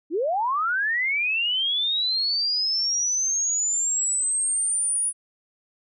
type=linear sweep; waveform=sine; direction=up; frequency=284.1 to 9800 Hz; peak=-21 dBFS; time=0.1-5.13 s; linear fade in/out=50 ms; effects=none